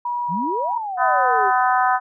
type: tone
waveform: sine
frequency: 966 Hz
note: B5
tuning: 39 cents flat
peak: -21 dBFS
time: 0.05-0.78 s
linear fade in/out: 5 ms
type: exponential two-way sweep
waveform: sine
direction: up then down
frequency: 148.8 to 941 to 371.2 Hz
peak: -24 dBFS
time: 0.28-1.52 s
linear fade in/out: 50 ms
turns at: 0.76 s
type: harmonic tone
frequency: 251.9 Hz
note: B3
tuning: 34 cents sharp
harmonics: 3 / 4 / 5 / 6 / 7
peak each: -18 / -20 / -22 / -24 / -30 dBFS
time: 0.97-2 s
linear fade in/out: 50 ms
effects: none